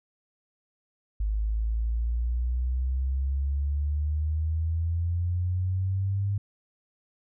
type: exponential sweep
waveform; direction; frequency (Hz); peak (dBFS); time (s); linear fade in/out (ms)
sine; up; 51.7 to 101.2; -24; 1.2-6.38; 5
effects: none